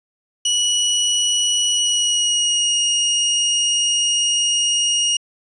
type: tone with pitch glide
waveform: 25% pulse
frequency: 2932 to 2863 Hz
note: F#7 to F7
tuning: -16 to +42 cents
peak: -12 dBFS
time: 0.45-5.17 s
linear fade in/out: 5 ms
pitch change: -42 cents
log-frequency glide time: 1.71-2.81 s
effects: resampled to 22050 Hz